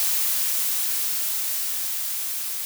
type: noise with level ramp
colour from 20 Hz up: blue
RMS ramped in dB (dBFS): -22 to -29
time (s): 0-2.65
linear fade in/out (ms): 0
effects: none

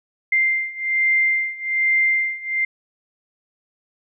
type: beating tone pair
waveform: sine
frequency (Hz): 2093 / 2094.2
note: C7 / C7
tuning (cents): 0 / +1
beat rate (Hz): 1.2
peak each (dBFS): -21 / -19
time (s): 0.32-2.65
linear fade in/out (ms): 5
effects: none

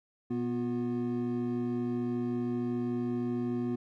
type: tone cluster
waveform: triangle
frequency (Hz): 121 / 244.6 / 357.9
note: B2 / B3 / F4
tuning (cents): -35 / -16 / +42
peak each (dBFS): -37 / -29 / -34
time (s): 0.3-3.76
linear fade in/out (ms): 10
effects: none

